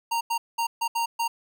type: tone bursts at uneven times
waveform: square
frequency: 927 Hz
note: A#5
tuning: 10 cents flat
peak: -24 dBFS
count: 6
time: 0.11-0.21 / 0.3-0.38 / 0.58-0.67 / 0.81-0.88 / 0.95-1.06 / 1.19-1.28 s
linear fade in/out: 10 ms
effects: none